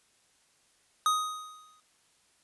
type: tone with exponential decay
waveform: square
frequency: 1250 Hz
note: D#6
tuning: 8 cents sharp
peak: -22 dBFS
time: 1.06-1.8 s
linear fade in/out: 1 ms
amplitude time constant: 160 ms
effects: white hiss -67 dBFS RMS until 2.43 s + resampled to 24000 Hz